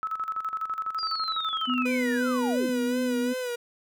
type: tone with tremolo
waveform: sine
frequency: 1299 Hz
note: E6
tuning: 26 cents flat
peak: -26 dBFS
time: 0.03-1.86 s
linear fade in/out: 0 ms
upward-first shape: square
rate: 12 Hz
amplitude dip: 70%
type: linear sweep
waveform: sine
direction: down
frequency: 4885 to 189.7 Hz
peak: -30 dBFS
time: 0.98-2.7 s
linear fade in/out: 10 ms
type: tone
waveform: sine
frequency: 249.7 Hz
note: B3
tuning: 19 cents sharp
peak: -25 dBFS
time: 1.67-3.34 s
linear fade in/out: 20 ms
type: tone with vibrato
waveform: 45% pulse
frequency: 493.9 Hz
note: B4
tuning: in tune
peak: -29 dBFS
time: 1.85-3.56 s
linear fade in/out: 10 ms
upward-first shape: sine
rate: 2.8 Hz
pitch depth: 60 cents each way
effects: none